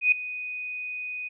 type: tone with ADSR envelope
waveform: sine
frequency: 2489 Hz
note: D#7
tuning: in tune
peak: -14 dBFS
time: 0.01-1.29 s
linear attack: 110 ms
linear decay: 3 ms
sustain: -17 dB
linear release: 19 ms
effects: none